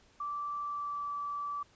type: tone with pitch glide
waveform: sine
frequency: 1166 to 1157.3 Hz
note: D6 to D6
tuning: -13 to -26 cents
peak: -34 dBFS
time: 0.2-1.63 s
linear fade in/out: 5 ms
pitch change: -13 cents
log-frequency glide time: 0.64-1.08 s
effects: pink hiss -64 dBFS RMS until 1.75 s + resampled to 16000 Hz